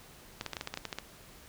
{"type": "clicks", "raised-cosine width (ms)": 0.2, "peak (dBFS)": -18, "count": 11, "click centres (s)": [0.411, 0.463, 0.533, 0.568, 0.611, 0.674, 0.74, 0.774, 0.853, 0.928, 0.986], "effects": ["pink hiss -54 dBFS RMS until 1.48 s"]}